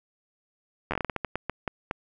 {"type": "slowing click train", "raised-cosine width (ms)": 0.5, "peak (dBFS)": -13, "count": 14, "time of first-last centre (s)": [0.91, 1.911], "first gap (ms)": 11, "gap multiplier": 1.29, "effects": []}